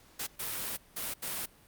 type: noise bursts at uneven times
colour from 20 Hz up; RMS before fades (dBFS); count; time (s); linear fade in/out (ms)
white; -36; 4; 0.19-0.27 / 0.39-0.77 / 0.96-1.14 / 1.22-1.46; 10
effects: pink hiss -60 dBFS RMS until 1.67 s + Opus 48 kbps